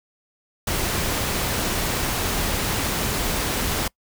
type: noise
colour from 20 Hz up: pink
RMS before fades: -24 dBFS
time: 0.67-3.88 s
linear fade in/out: 5 ms
effects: noise-tail reverb RT60 0.1 s tail -25 dB re dry